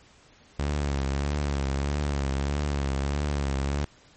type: tone with vibrato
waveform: sawtooth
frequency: 70.5 Hz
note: C#2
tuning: 30 cents sharp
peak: -21 dBFS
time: 0.59-3.85 s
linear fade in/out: 5 ms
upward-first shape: triangle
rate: 1.6 Hz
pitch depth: 81 cents each way
effects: pink hiss -56 dBFS RMS until 4.16 s + MP3 32 kbps